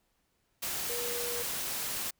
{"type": "tone in noise", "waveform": "sine", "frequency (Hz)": 480, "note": "B4", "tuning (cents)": -49, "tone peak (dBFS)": -37, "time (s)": [0.89, 1.43], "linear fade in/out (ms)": 10, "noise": "white", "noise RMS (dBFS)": -35, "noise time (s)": [0.62, 2.11], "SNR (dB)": -5, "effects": ["pink hiss -75 dBFS RMS until 2.19 s"]}